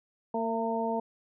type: harmonic tone with a mistuned harmonic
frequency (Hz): 227.9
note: A#3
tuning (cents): -39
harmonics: 1 / 2 / 3 / 4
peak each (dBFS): -33 / -33 / -33 / -33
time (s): 0.34-1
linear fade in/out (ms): 5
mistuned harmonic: 3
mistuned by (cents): -24
effects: none